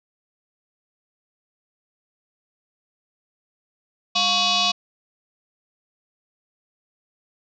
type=tone with frequency modulation; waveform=sine; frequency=200.5 Hz; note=G3; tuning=39 cents sharp; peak=-17 dBFS; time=4.15-4.72 s; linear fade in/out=10 ms; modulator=911 Hz; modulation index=5.2; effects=none